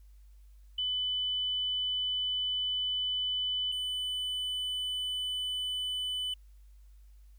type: tone pair in turn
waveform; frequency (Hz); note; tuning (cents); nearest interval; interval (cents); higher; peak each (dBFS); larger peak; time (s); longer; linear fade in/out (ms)
sine / triangle; 3000 / 3000; F#7 / F#7; +23 / +23; unison; 0; neither; -29 / -30; first; 0.78-3.72 / 3.72-6.34; first; 5
effects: added 50 Hz sine -52 dBFS peak until 7.38 s + white hiss -74 dBFS RMS until 7.38 s